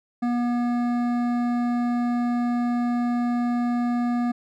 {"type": "tone with hard clipping", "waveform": "sine", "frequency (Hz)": 241.2, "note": "B3", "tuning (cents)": -41, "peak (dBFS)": -23, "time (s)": [0.22, 4.32], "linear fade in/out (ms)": 10, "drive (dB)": 12, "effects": []}